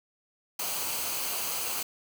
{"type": "noise with comb filter", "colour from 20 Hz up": "white", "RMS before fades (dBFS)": -32, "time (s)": [0.59, 1.83], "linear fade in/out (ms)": 5, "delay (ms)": 0.55, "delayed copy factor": -0.5, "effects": []}